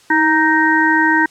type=harmonic tone with a mistuned harmonic; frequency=311.1 Hz; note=D#4; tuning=in tune; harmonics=1 / 3 / 5 / 6; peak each=-16 / -16 / -16 / -16 dBFS; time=0.1-1.26 s; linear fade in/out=5 ms; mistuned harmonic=1; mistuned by=+42 cents; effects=white hiss -48 dBFS RMS until 1.3 s + low-pass 8000 Hz 12 dB/octave